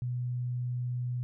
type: tone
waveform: sine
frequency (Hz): 123.47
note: B2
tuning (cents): 0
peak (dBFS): -30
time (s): 0.02-1.23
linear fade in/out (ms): 0
effects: none